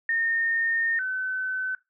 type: tone pair in turn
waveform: sine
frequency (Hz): 1831 / 1518.3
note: A#6 / F#6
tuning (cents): -32 / +44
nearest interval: minor third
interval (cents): 324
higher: first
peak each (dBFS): -22 / -26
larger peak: first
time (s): 0.09-0.99 / 0.99-1.75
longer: first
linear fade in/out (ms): 2
effects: noise-tail reverb RT60 0.2 s tail -18 dB re dry